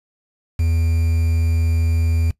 triangle tone with quantisation, 82.41 Hz, E2, in tune, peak -13 dBFS, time 0.59-2.31 s, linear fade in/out 5 ms, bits 6, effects noise-tail reverb RT60 0.1 s tail -19 dB re dry + resampled to 32000 Hz

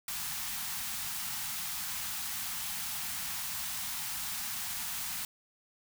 white band-stop noise, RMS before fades -37 dBFS, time 0.08-5.25 s, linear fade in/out 2 ms, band 240 to 730 Hz, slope 48 dB/octave, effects none

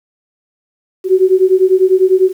sine beating tone pair, 370 / 380 Hz, F#4 / F#4, 0 / +46 cents, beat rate 10 Hz, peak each -10 dBFS, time 1.04-2.33 s, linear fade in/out 50 ms, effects 7-bit

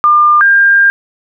sine tone pair in turn, 1200 / 1601.8 Hz, D6 / G6, +37 / +37 cents, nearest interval perfect fourth, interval 500 cents, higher second, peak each -4 dBFS, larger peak neither, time 0.04-0.41 / 0.41-0.9 s, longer second, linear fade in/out 0 ms, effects none

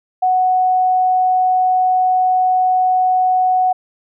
sine tone, 740 Hz, F#5, in tune, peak -11 dBFS, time 0.22-3.73 s, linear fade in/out 10 ms, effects none

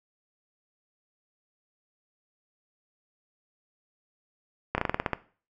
slowing click train, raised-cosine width 0.5 ms, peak -10 dBFS, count 9, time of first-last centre 4.75-5.133 s, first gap 30 ms, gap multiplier 1.13, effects noise-tail reverb RT60 0.4 s tail -17 dB re dry

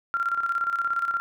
sine tone with tremolo, 1379 Hz, F6, 22 cents flat, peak -21 dBFS, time 0.14-1.2 s, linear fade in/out 0 ms, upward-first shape square, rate 17 Hz, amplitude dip 60%, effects none

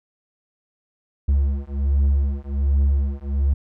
triangle beating tone pair, 69 / 70.3 Hz, C#2 / C#2, -7 / +25 cents, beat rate 1.3 Hz, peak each -18 dBFS, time 1.28-3.54 s, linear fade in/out 10 ms, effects none

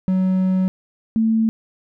triangle / sine tone pair in turn, 186.9 / 223 Hz, F#3 / A3, +18 / +23 cents, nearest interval minor third, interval 305 cents, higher second, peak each -13 / -14 dBFS, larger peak first, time 0.08-0.68 / 1.16-1.49 s, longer first, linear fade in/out 0 ms, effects none

